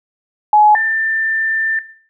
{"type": "tone pair in turn", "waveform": "sine", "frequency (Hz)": [844, 1784.2], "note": ["G#5", "A6"], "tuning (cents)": [28, 24], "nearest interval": "octave + minor second", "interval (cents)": 1296, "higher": "second", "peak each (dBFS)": [-6, -13], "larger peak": "first", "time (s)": [[0.53, 0.75], [0.75, 1.79]], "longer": "second", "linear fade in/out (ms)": 2, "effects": ["noise-tail reverb RT60 0.5 s tail -18 dB re dry"]}